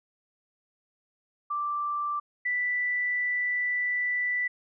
sine tone pair in turn, 1174.7 / 1975.6 Hz, D6 / B6, 0 / 0 cents, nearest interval major sixth, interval 900 cents, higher second, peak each -27 / -25 dBFS, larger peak second, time 1.5-2.2 / 2.45-4.48 s, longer second, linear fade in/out 10 ms, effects none

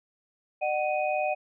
sine tone cluster, 605 / 748 / 2494 Hz, D#5 / F#5 / D#7, -49 / +19 / +3 cents, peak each -28 / -28 / -33 dBFS, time 0.61-1.35 s, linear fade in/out 20 ms, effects none

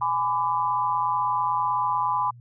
sine tone cluster, 833 / 1004 / 1173 Hz, G#5 / B5 / D6, +5 / +28 / -2 cents, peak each -28 / -23 / -29 dBFS, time 0.01-2.31 s, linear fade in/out 10 ms, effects added 120 Hz sine -44 dBFS peak until 2.4 s

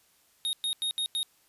square tone bursts at uneven times, 3728 Hz, A#7, 1 cent flat, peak -28 dBFS, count 5, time 0.45-0.53 / 0.64-0.73 / 0.82-0.91 / 0.98-1.06 / 1.15-1.23 s, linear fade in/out 0 ms, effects white hiss -65 dBFS RMS until 1.48 s + resampled to 32000 Hz

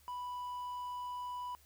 triangle tone, 987.8 Hz, B5, in tune, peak -37 dBFS, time 0.08-1.55 s, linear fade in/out 0 ms, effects added 72 Hz sine -65 dBFS peak until 1.65 s + white hiss -66 dBFS RMS until 1.65 s

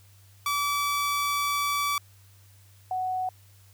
sawtooth / sine tone pair in turn, 1152 / 742.5 Hz, D6 / F#5, -34 / +6 cents, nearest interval minor sixth, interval 760 cents, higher first, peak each -21 / -26 dBFS, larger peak first, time 0.46-1.98 / 2.91-3.29 s, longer first, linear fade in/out 2 ms, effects added 98 Hz sine -53 dBFS peak until 3.73 s + white hiss -60 dBFS RMS until 3.73 s

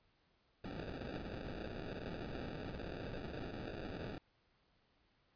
blue noise with sample-and-hold, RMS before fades -45 dBFS, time 0.64-4.18 s, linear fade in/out 2 ms, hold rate 1050 Hz, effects pink hiss -75 dBFS RMS until 5.35 s + resampled to 11025 Hz

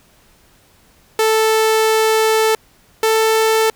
sawtooth tone pair in turn, 440 / 442.3 Hz, A4 / A4, 0 / +9 cents, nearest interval unison, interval 9 cents, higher second, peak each -8 dBFS, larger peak neither, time 1.19-2.55 / 3.03-3.7 s, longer first, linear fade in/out 2 ms, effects pink hiss -52 dBFS RMS until 3.75 s

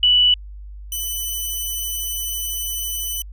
sine / 5% pulse tone pair in turn, 2960 / 2998 Hz, F#7 / F#7, 0 / +22 cents, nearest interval unison, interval 22 cents, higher second, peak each -11 / -15 dBFS, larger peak first, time 0.03-0.34 / 0.92-3.22 s, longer second, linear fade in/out 2 ms, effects added 50 Hz sine -33 dBFS peak until 3.32 s

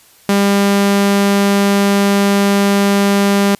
sawtooth tone, 200 Hz, G3, 35 cents sharp, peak -6 dBFS, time 0.29-3.55 s, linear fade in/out 2 ms, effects white hiss -47 dBFS RMS until 3.59 s + resampled to 32000 Hz

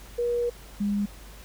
sine tone pair in turn, 479.1 / 203.8 Hz, A#4 / G#3, +47 / -32 cents, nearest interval octave + minor third, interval 1479 cents, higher first, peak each -23 dBFS, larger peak neither, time 0.18-0.5 / 0.8-1.06 s, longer first, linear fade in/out 10 ms, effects added 50 Hz sine -45 dBFS peak until 1.44 s + pink hiss -49 dBFS RMS until 1.44 s

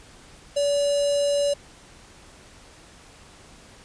square tone with notch filter, 573 Hz, D5, 43 cents flat, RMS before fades -22 dBFS, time 0.56-1.54 s, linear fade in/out 10 ms, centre 1800 Hz, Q 0.9, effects pink hiss -49 dBFS RMS until 3.84 s + resampled to 22050 Hz

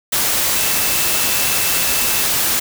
sine tone in noise, 2651 Hz, E7, 9 cents sharp, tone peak -27 dBFS, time 0.55-2.24 s, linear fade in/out 10 ms, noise white, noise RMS -17 dBFS, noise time 0.12-2.6 s, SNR -13 dB, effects none

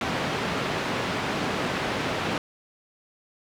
pink band-pass noise, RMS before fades -28 dBFS, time 0.01-2.38 s, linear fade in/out 2 ms, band 150 to 3200 Hz, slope 12 dB/octave, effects none

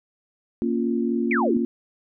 sine chord, Bb minor, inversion none, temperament equal, 233.1 / 277.2 / 349.2 Hz, Bb3 / Db4 / F4, 0 / 0 / 0 cents, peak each -23 / -27 / -26 dBFS, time 0.62-1.65 s, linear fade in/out 0 ms
sine exponential sweep, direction down, 2447 to 217.1 Hz, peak -21 dBFS, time 1.31-1.57 s, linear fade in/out 2 ms
effects none

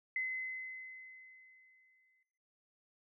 sine tone with exponential decay, 2043 Hz, C7, 42 cents flat, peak -32 dBFS, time 0.16-2.23 s, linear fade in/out 2 ms, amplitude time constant 450 ms, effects noise-tail reverb RT60 1.0 s tail -18 dB re dry

